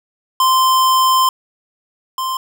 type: tone pair in turn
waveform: square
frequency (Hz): 1040 / 1044.1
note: C6 / C6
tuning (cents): -11 / -4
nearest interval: unison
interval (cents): 7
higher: second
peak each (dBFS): -11 / -19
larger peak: first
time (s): 0.4-1.29 / 2.18-2.37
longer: first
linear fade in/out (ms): 2
effects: none